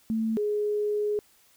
sine tone pair in turn, 222.6 / 417.7 Hz, A3 / G#4, +20 / +10 cents, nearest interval major seventh, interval 1090 cents, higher second, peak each -24 dBFS, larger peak neither, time 0.1-0.37 / 0.37-1.19 s, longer second, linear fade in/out 0 ms, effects white hiss -61 dBFS RMS until 1.56 s

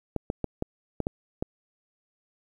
clicks, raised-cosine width 2 ms, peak -14 dBFS, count 7, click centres 0.163 / 0.301 / 0.443 / 0.624 / 1.003 / 1.069 / 1.425 s, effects 9-bit

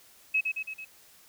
sine tone with echo, 2569 Hz, E7, 45 cents flat, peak -22 dBFS, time 0.34-0.41 s, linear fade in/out 10 ms, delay 110 ms, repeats 4, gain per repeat -4 dB, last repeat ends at 0.85 s, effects white hiss -57 dBFS RMS until 1.28 s

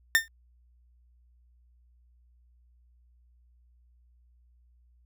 40% pulse tone with exponential decay, 1808 Hz, A6, 47 cents sharp, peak -14 dBFS, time 0.15-0.28 s, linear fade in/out 0 ms, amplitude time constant 27 ms, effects added 60 Hz sine -59 dBFS peak until 5.05 s

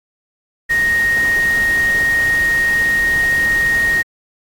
sine tone in noise, 1865 Hz, A#6, in tune, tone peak -12 dBFS, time 0.69-4.03 s, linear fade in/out 20 ms, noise pink, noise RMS -28 dBFS, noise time 0.69-4.03 s, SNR +13 dB, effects AAC 64 kbps

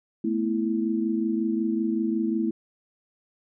sine chord, A suspended second, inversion none, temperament equal with one note detuned, 220 / 245.4 / 329.6 Hz, A3 / B3 / E4, 0 / -11 / 0 cents, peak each -26 / -30 / -26 dBFS, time 0.24-2.51 s, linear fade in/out 5 ms, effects none

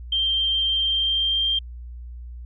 sine tone with pitch glide, 3157 to 3179 Hz, G7 to G7, +12 to +24 cents, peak -19 dBFS, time 0.12-1.59 s, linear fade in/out 5 ms, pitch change +12 cents, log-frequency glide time 0.77-1.48 s, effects added 60 Hz sine -34 dBFS peak until 2.45 s

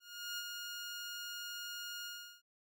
15% pulse tone with ADSR envelope, 1426 Hz, F6, 36 cents sharp, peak -32 dBFS, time 0-2.42 s, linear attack 380 ms, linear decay 40 ms, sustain -4 dB, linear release 370 ms, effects none

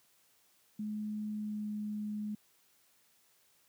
sine tone with pitch glide, 212 to 210.3 Hz, G#3 to G#3, +36 to +22 cents, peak -35 dBFS, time 0.79-2.35 s, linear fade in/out 5 ms, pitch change -14 cents, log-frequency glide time 1.33-1.68 s, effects white hiss -69 dBFS RMS until 3.68 s + high-pass 80 Hz 12 dB/octave

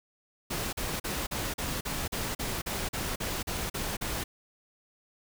pink noise bursts, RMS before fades -33 dBFS, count 14, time 0.5-4.24 s, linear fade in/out 10 ms, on 230 ms, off 40 ms, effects none

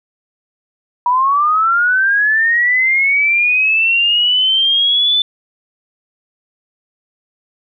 sine linear sweep, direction up, 961 to 3529 Hz, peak -10 dBFS, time 1.06-5.22 s, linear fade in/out 2 ms, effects none

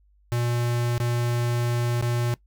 square tone with dropouts, 119.9 Hz, A#2, 49 cents sharp, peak -23 dBFS, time 0.32-2.34 s, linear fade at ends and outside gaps 0 ms, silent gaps 0.979-1.001 / 2.012-2.025 s, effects noise-tail reverb RT60 0.1 s tail -20 dB re dry + added 50 Hz sine -57 dBFS peak until 2.46 s

